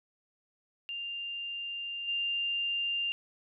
sine tone with level steps, 2794 Hz, F7, in tune, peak -35 / -29 dBFS, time 0.89-3.12 s, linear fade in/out 0 ms, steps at 2.07 s, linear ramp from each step 20 ms, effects none

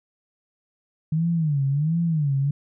sine tone with vibrato, 152.3 Hz, D#3, 37 cents flat, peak -19 dBFS, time 1.12-2.51 s, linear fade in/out 5 ms, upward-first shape sine, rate 1.4 Hz, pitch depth 190 cents each way, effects none

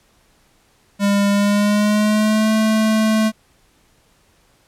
square tone with pitch glide, 201.3 to 218.3 Hz, G3 to A3, +46 to -13 cents, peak -14 dBFS, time 0.99-3.32 s, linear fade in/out 50 ms, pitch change +141 cents, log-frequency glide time 1.3-2.52 s, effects pink hiss -57 dBFS RMS until 4.67 s + low-pass 12000 Hz 12 dB/octave

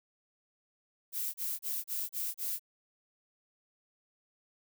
violet noise bursts, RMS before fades -35 dBFS, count 6, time 1.12-2.595 s, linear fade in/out 50 ms, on 220 ms, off 31 ms, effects none

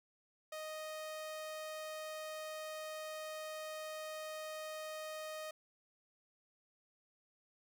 sawtooth tone, 622.3 Hz, D#5, in tune, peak -39 dBFS, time 0.52-5.51 s, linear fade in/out 5 ms, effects none

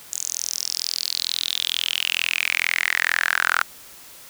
sawtooth tone with high-pass filter sweep, 42.22 Hz, E1, 42 cents sharp, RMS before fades -24 dBFS, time 0.12-3.63 s, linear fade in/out 10 ms, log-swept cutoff 6900 to 1400 Hz, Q 6.3, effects white hiss -44 dBFS RMS until 4.29 s

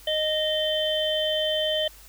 harmonic tone with a mistuned harmonic, 618 Hz, D#5, 12 cents flat, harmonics 1 / 3 / 5 / 6, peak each -25 / -35 / -26 / -34 dBFS, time 0.07-1.88 s, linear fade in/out 5 ms, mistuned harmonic 6, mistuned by -100 cents, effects added 50 Hz sine -50 dBFS peak until 2.08 s + white hiss -50 dBFS RMS until 2.08 s

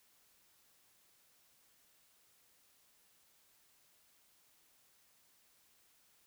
silence, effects white hiss -70 dBFS RMS until 6.26 s

